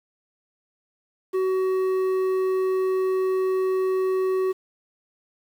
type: tone with low-pass filter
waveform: square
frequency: 376 Hz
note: F#4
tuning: 28 cents sharp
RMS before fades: -23 dBFS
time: 1.33-4.53 s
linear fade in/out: 20 ms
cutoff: 1200 Hz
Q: 0.51
effects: 8-bit